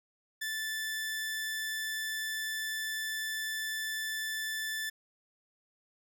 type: tone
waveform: sawtooth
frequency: 1756 Hz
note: A6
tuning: 4 cents flat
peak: -30 dBFS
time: 0.41-4.9 s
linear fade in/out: 10 ms
effects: none